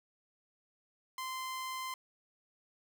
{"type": "tone", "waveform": "sawtooth", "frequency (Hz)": 1038, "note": "C6", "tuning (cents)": -14, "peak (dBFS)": -34, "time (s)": [1.18, 1.94], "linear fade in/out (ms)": 2, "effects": []}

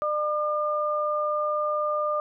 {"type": "tone pair together", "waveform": "sine", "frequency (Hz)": [600.1, 1204], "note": ["D5", "D6"], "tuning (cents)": [37, 43], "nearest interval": "octave", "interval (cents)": 1206, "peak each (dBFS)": -26, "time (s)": [0.02, 2.2], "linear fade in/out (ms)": 0, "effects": []}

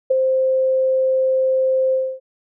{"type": "tone with ADSR envelope", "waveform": "sine", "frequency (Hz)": 523.3, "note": "C5", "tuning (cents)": 0, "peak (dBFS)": -10, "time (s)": [0.1, 2.2], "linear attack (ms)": 11, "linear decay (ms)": 11, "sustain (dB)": -4, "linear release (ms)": 270, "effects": []}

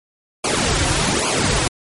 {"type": "noise with flanger", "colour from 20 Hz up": "pink", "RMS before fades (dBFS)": -18, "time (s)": [0.44, 1.68], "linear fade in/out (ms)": 5, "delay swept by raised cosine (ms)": [0.53, 4.83], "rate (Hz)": 1.2, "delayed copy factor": -1, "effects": ["MP3 48 kbps"]}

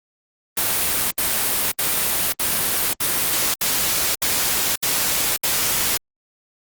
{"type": "noise bursts", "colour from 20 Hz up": "white", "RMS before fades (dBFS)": -20, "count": 9, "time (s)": [0.57, 5.974], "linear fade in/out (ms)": 5, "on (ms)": 540, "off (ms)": 68, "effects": ["Opus 32 kbps"]}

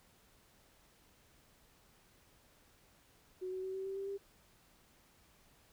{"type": "tone with pitch steps", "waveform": "sine", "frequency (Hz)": [370, 374.3, 378.6, 383, 387.5, 392, 396.6], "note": ["F#4", "F#4", "F#4", "G4", "G4", "G4", "G4"], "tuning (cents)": [0, 20, 40, -40, -20, 0, 20], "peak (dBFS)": -38, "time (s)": [3.41, 4.18], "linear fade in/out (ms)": 20, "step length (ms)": 110, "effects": ["pink hiss -67 dBFS RMS until 5.72 s"]}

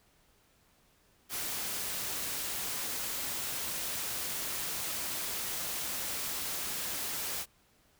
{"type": "noise", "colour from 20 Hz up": "white", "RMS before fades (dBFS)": -36, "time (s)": [1.29, 7.46], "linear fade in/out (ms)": 50, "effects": ["pink hiss -67 dBFS RMS until 7.99 s"]}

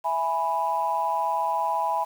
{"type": "chord", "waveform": "sine", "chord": "E major", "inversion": "none", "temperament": "equal", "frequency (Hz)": [659.3, 830.6, 987.8], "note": ["E5", "G#5", "B5"], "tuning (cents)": [0, 0, 0], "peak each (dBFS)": [-30, -26, -25], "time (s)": [0.04, 2.05], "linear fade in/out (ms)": 20, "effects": ["tanh soft clip ceiling -13 dBFS", "8-bit"]}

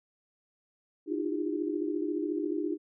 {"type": "tone cluster", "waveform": "sine", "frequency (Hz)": [304.6, 338.7, 353.1, 403], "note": ["D#4", "E4", "F4", "G4"], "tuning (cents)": [-37, 47, 19, 48], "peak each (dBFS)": [-32, -35, -37, -36], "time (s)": [1.06, 2.78], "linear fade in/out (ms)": 50, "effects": []}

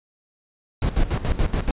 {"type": "noise with tremolo", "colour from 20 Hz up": "brown", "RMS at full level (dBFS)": -19, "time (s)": [0.82, 1.71], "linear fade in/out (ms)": 2, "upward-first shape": "square", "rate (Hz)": 7, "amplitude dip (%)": 75, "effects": ["resampled to 8000 Hz"]}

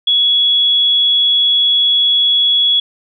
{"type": "tone", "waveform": "sine", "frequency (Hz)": 3365, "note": "G#7", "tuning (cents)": 22, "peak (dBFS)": -9, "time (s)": [0.07, 2.8], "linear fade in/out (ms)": 5, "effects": []}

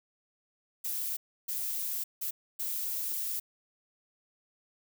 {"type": "noise bursts at uneven times", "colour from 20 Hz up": "violet", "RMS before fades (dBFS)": -34, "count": 4, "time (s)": [[0.84, 1.17], [1.48, 2.04], [2.21, 2.31], [2.59, 3.4]], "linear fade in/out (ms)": 10, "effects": []}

